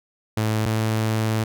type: tone pair in turn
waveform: sawtooth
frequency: 108.9 / 110.1 Hz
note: A2 / A2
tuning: -17 / +2 cents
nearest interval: unison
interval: 19 cents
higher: second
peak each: -16 dBFS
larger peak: neither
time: 0.37-0.66 / 0.66-1.44 s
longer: second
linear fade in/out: 5 ms
effects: none